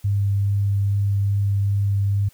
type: tone with vibrato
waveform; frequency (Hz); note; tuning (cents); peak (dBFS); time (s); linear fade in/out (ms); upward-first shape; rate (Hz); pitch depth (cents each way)
sine; 100.1; G2; +37; -17; 0.04-2.29; 10; triangle; 2.4; 10
effects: white hiss -55 dBFS RMS until 2.33 s